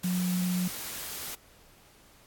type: tone in noise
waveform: sine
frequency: 180.5 Hz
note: F#3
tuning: 43 cents flat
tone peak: -26 dBFS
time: 0.04-0.68 s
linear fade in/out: 5 ms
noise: white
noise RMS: -38 dBFS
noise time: 0.03-1.35 s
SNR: +9 dB
effects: pink hiss -58 dBFS RMS until 2.26 s + AAC 64 kbps